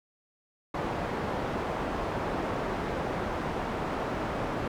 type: low-pass noise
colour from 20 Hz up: white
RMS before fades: -32 dBFS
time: 0.74-4.68 s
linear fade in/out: 5 ms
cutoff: 870 Hz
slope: 12 dB/octave
effects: none